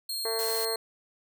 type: tone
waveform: sawtooth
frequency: 4237 Hz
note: C8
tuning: 21 cents sharp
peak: -28 dBFS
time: 0.09-0.76 s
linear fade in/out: 5 ms
type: harmonic tone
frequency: 224.9 Hz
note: A3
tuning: 38 cents sharp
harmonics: 2 / 3 / 4 / 5 / 6 / 7 / 8 / 9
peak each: -31 / -38 / -41 / -41 / -53 / -46 / -49 / -46 dBFS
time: 0.25-0.76 s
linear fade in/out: 2 ms
type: noise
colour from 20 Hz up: blue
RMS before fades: -35 dBFS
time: 0.39-0.65 s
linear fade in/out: 0 ms
effects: none